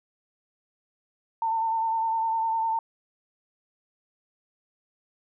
sine tone with vibrato, 900 Hz, A5, 39 cents sharp, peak -23 dBFS, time 1.42-2.79 s, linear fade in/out 2 ms, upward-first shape square, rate 9.9 Hz, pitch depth 22 cents each way, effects none

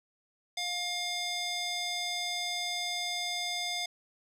square tone with band-pass filter, 710 Hz, F5, 28 cents sharp, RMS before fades -34 dBFS, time 0.57-3.86 s, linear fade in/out 5 ms, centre 4400 Hz, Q 1.4, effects none

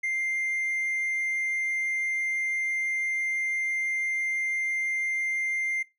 sine tone with hard clipping, 2098 Hz, C7, 4 cents sharp, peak -27 dBFS, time 0.03-5.83 s, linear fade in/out 10 ms, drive 2 dB, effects noise-tail reverb RT60 0.2 s tail -17 dB re dry

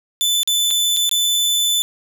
sawtooth tone with dropouts, 3509 Hz, A7, 5 cents flat, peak -12 dBFS, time 0.21-1.82 s, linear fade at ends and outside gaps 0 ms, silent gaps 0.432-0.475 / 0.706-0.71 / 0.965-0.97 / 1.093-1.113 s, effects none

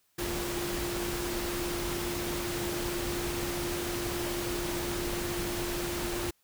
sine tone in noise, 349.2 Hz, F4, in tune, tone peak -34 dBFS, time 0.18-6.31 s, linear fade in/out 10 ms, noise pink, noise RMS -35 dBFS, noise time 0.18-6.31 s, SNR -2 dB, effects white hiss -71 dBFS RMS until 6.43 s

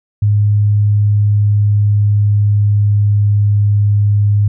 sine tone with pitch glide, 103.83 to 102.99 Hz, G#2 to G#2, 0 to -14 cents, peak -8 dBFS, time 0.22-4.48 s, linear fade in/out 5 ms, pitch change -14 cents, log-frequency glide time 0.67-3.58 s, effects none

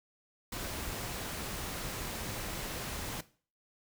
pink noise, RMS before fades -39 dBFS, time 0.52-3.21 s, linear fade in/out 5 ms, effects noise-tail reverb RT60 0.4 s tail -17 dB re dry

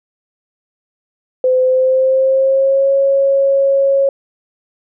sine tone with pitch glide, 512 to 548.7 Hz, C5 to C#5, -38 to -18 cents, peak -9 dBFS, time 1.44-4.09 s, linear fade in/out 2 ms, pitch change +120 cents, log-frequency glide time 1.61-2.92 s, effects none

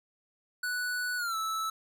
square tone with pitch glide, 1480 to 1310.9 Hz, F#6 to E6, 0 to -10 cents, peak -31 dBFS, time 0.63-1.7 s, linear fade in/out 5 ms, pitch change -210 cents, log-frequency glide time 1.17-1.36 s, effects none

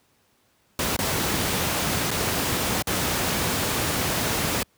pink noise with dropouts, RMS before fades -24 dBFS, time 0.79-4.63 s, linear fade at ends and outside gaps 2 ms, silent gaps 0.965-0.989 / 2.107-2.113 / 2.823-2.871 s, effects pink hiss -64 dBFS RMS until 4.77 s + high-pass 80 Hz 12 dB/octave

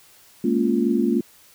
sine chord, Bb minor seventh, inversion third, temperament just, 209.8 / 233.1 / 279.7 / 349.6 Hz, Ab3 / Bb3 / Db4 / F4, +18 / 0 / +16 / +2 cents, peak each -24 / -21 / -24 / -23 dBFS, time 0.44-1.21 s, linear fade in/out 5 ms, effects white hiss -52 dBFS RMS until 1.54 s

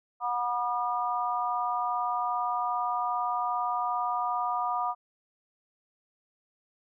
harmonic tone, 242.5 Hz, B3, 31 cents flat, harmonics 3 / 4 / 5, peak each -31 / -31 / -31 dBFS, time 0.2-4.95 s, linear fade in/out 50 ms, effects none

